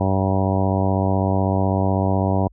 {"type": "harmonic tone", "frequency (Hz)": 96, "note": "G2", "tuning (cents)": -36, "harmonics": [1, 2, 3, 4, 5, 6, 7, 8, 9, 10], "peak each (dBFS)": [-20, -23, -26, -29, -31, -28, -27, -29, -33, -30], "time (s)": [0, 2.48], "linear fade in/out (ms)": 10, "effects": ["added 50 Hz sine -48 dBFS peak until 2.52 s"]}